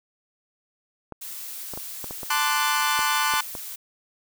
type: clicks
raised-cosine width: 1 ms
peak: -21 dBFS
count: 9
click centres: 1.123 / 1.737 / 1.775 / 2.043 / 2.109 / 2.232 / 2.991 / 3.338 / 3.552 s
type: noise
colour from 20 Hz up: blue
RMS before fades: -36 dBFS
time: 1.21-3.76 s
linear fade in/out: 10 ms
type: chord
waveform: sawtooth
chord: D dominant seventh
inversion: second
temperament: equal with one note detuned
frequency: 880 / 1040.5 / 1174.7 / 1480 Hz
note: A5 / C6 / D6 / F#6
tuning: 0 / -10 / 0 / 0 cents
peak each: -23 dBFS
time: 2.3-3.41 s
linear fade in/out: 5 ms
effects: none